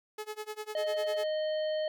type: tone with tremolo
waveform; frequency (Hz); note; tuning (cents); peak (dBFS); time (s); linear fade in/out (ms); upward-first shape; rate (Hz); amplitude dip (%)
sawtooth; 427.1; G#4; +48; -31; 0.18-1.24; 5; sine; 10; 95
type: harmonic tone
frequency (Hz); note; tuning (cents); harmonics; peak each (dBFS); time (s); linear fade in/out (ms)
619; D#5; -9; 1 / 3 / 5 / 7; -29 / -46 / -44 / -48; 0.75-1.88; 2
effects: none